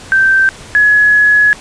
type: tone pair in turn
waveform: sine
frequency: 1560 / 1689.3 Hz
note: G6 / G#6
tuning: -9 / +29 cents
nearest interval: minor second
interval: 138 cents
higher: second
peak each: -6 / -5 dBFS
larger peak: second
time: 0.12-0.49 / 0.75-1.53 s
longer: second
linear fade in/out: 0 ms
effects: pink hiss -33 dBFS RMS until 1.6 s + resampled to 22050 Hz